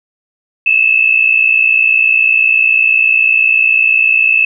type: tone pair together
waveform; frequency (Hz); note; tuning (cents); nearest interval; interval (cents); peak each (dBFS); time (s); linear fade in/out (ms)
sine; 2586 / 2646; E7 / E7; -34 / +6; unison; 40; -10; 0.66-4.45; 5
effects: none